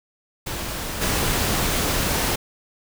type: noise with level steps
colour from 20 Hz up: pink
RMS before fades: -29 / -22 dBFS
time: 0.46-2.36 s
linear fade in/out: 10 ms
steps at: 1.01 s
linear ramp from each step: 10 ms
effects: none